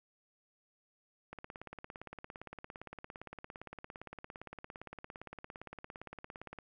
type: click train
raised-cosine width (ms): 0.5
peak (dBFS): -30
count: 93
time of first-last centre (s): 1.33-6.587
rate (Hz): 17.5
effects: none